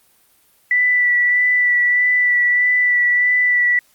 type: tone with vibrato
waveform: sine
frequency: 1970 Hz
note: B6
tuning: 5 cents flat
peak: -12 dBFS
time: 0.71-3.79 s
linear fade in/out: 2 ms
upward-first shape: sine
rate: 1.6 Hz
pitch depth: 16 cents each way
effects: white hiss -56 dBFS RMS until 3.94 s + Opus 32 kbps